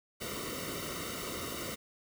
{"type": "noise with comb filter", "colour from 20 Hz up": "pink", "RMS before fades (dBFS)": -39, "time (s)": [0.2, 1.76], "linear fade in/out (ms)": 20, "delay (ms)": 1.2, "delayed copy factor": -1, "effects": []}